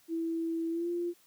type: tone with pitch glide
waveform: sine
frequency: 329.6 to 346.6 Hz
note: E4 to F4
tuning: 0 to -13 cents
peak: -30 dBFS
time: 0.08-1.14 s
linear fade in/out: 50 ms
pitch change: +87 cents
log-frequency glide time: 0.7-0.89 s
effects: white hiss -64 dBFS RMS until 1.26 s + high-pass 60 Hz 12 dB/octave